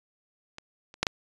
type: clicks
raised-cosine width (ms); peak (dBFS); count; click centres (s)
0.2; -23 / -30 / -6 / -7; 4; 0.584 / 0.941 / 1.03 / 1.068
effects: resampled to 22050 Hz